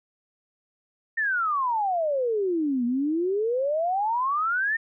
sine exponential two-way sweep, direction down then up, 1842 to 234.6 to 1842 Hz, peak -22 dBFS, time 1.17-4.77 s, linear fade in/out 10 ms, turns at 2.85 s, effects none

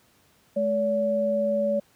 sine tone pair together, 213.5 / 570 Hz, G#3 / C#5, +48 / +48 cents, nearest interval octave + perfect fourth, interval 1700 cents, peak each -28 / -22 dBFS, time 0.56-1.8 s, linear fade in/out 10 ms, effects pink hiss -61 dBFS RMS until 1.95 s + high-pass 80 Hz 12 dB/octave

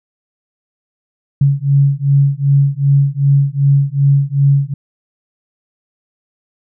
sine beating tone pair, 138.59 / 141.19 Hz, C#3 / C#3, 0 / +32 cents, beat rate 2.6 Hz, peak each -12 dBFS, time 1.41-4.74 s, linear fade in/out 5 ms, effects none

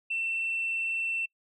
sine tone, 2689 Hz, E7, 34 cents sharp, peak -27 dBFS, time 0.1-1.26 s, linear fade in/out 10 ms, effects noise-tail reverb RT60 0.1 s tail -26 dB re dry + tanh soft clip ceiling -23 dBFS

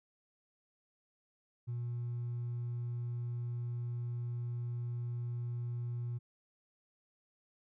triangle tone with hard clipping, 120 Hz, B2, 49 cents flat, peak -35 dBFS, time 1.67-6.19 s, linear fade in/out 20 ms, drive 2 dB, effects none

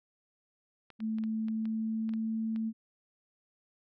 clicks, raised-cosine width 0.3 ms, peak -35 dBFS, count 9, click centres 0.903 / 1.004 / 1.185 / 1.238 / 1.484 / 1.655 / 2.092 / 2.137 / 2.561 s
sine tone with pitch glide, 220 to 222.4 Hz, A3 to A3, 0 to +19 cents, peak -30 dBFS, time 0.99-2.73 s, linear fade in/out 50 ms, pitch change +19 cents, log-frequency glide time 1.26-2.36 s
effects none

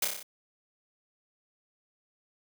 white noise with echo, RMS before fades -27 dBFS, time 0.02-0.05 s, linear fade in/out 5 ms, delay 30 ms, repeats 6, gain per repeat -3 dB, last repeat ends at 0.23 s, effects high-pass 150 Hz 12 dB/octave

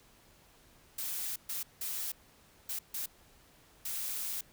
blue noise bursts at uneven times, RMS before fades -37 dBFS, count 6, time 0.98-1.36 / 1.49-1.63 / 1.81-2.12 / 2.69-2.79 / 2.94-3.06 / 3.85-4.41 s, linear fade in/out 5 ms, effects pink hiss -62 dBFS RMS until 4.52 s

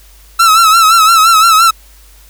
45% pulse tone with vibrato, 1318.5 Hz, E6, in tune, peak -4 dBFS, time 0.39-1.71 s, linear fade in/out 10 ms, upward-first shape sine, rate 5.8 Hz, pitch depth 69 cents each way, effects added 50 Hz sine -39 dBFS peak until 2.29 s + white hiss -44 dBFS RMS until 2.29 s

